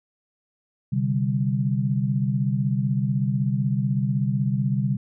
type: chord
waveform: sine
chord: C suspended second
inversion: none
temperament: equal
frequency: 130.81 / 146.83 / 196 Hz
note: C3 / D3 / G3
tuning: 0 / 0 / 0 cents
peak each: -23 / -26 / -25 dBFS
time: 0.92-4.97 s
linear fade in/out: 10 ms
effects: none